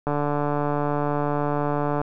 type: click train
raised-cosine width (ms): 1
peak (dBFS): -11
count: 285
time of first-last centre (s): 0.07-2.015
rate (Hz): 146
effects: none